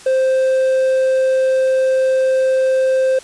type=tone; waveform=triangle; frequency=523.3 Hz; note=C5; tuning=in tune; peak=-10 dBFS; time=0.06-3.19 s; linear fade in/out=5 ms; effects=white hiss -39 dBFS RMS until 3.23 s + resampled to 22050 Hz